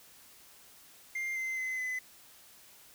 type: tone with pitch steps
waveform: triangle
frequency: 2100 / 2072 / 2045 / 2018 Hz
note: C7 / C7 / C7 / B6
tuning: +6 / -17 / -40 / +37 cents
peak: -31 dBFS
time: 1.15-1.99 s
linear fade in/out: 5 ms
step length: 210 ms
effects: white hiss -57 dBFS RMS until 2.94 s